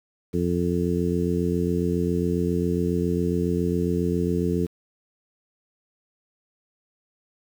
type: harmonic tone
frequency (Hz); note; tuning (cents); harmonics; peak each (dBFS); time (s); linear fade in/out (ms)
87.31; F2; 0; 1 / 2 / 3 / 4 / 5; -29 / -25 / -28 / -28 / -28; 0.33-4.67; 20
effects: 8-bit